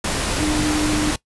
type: tone in noise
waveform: sine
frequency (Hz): 302.8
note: D#4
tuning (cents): -47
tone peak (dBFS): -19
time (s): 0.4-1.11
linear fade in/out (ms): 5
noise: pink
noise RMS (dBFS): -22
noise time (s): 0.04-1.16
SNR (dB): 0
effects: noise-tail reverb RT60 0.1 s tail -20 dB re dry + resampled to 24000 Hz